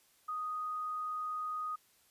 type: tone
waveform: sine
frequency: 1244.5 Hz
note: D#6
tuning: in tune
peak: -35 dBFS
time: 0.28-1.76 s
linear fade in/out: 10 ms
effects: white hiss -68 dBFS RMS until 2.1 s + resampled to 32000 Hz